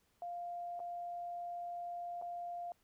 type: tone with dropouts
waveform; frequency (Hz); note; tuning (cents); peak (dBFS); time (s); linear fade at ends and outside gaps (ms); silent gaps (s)
sine; 698.5; F5; 0; -40; 0.22-2.72; 1; 0.794-0.801 / 2.215-2.222
effects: pink hiss -75 dBFS RMS until 2.83 s